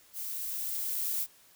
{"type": "noise with level ramp", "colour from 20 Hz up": "violet", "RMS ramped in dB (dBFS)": [-38, -31], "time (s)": [0.13, 1.27], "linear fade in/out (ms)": 50, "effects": ["white hiss -60 dBFS RMS until 1.55 s"]}